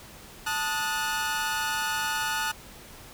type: chord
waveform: sawtooth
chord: D# diminished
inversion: second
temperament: equal with one note detuned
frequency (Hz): 880 / 1244.5 / 1460.4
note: A5 / D#6 / F#6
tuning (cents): 0 / 0 / -23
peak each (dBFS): -27 / -31 / -26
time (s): 0.46-2.52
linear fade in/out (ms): 10
effects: pink hiss -47 dBFS RMS until 3.13 s